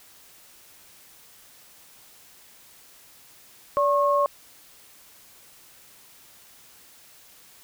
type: tone pair together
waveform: sine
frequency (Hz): 576 / 1087.3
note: D5 / C#6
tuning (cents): -34 / -34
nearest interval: major seventh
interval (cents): 1100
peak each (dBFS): -21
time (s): 3.77-4.26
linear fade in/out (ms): 0
effects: white hiss -52 dBFS RMS until 7.63 s